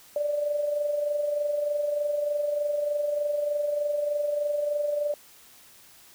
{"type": "tone with amplitude modulation", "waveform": "sine", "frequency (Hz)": 587.3, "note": "D5", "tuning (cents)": 0, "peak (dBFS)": -22, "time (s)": [0.16, 5.14], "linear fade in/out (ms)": 2, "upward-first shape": "sine", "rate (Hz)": 23.3, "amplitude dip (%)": 50, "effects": ["white hiss -53 dBFS RMS until 6.14 s"]}